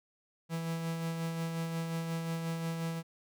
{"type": "tone with tremolo", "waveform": "45% pulse", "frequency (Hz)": 164.81, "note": "E3", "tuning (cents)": 0, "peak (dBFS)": -32, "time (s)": [0.49, 3.03], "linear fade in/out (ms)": 50, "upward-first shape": "sine", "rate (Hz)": 5.6, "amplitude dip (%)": 35, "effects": []}